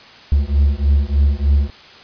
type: beating tone pair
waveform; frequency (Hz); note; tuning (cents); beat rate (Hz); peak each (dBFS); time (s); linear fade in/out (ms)
triangle; 69.3 / 72.6; C#2 / D2; 0 / -19; 3.3; -13; 0.32-1.7; 0
effects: white hiss -41 dBFS RMS until 2.03 s + resampled to 11025 Hz